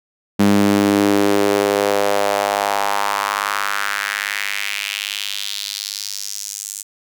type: tone with high-pass filter sweep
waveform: sawtooth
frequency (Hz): 101.2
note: G#2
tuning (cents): -44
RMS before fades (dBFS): -19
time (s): 0.39-6.83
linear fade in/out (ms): 10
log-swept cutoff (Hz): 210 to 7600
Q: 2.6
effects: none